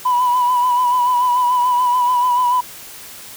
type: tone with vibrato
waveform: sine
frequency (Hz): 987.8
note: B5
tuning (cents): 0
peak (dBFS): -11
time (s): 0.05-2.61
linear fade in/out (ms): 10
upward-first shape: sine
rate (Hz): 6.9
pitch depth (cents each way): 40
effects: tanh soft clip ceiling -9 dBFS + white hiss -36 dBFS RMS until 3.36 s